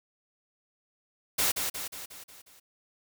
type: noise with echo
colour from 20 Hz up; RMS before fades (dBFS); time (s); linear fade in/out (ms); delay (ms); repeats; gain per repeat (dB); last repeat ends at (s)
white; -26; 1.38-1.52; 10; 180; 6; -5; 2.6
effects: none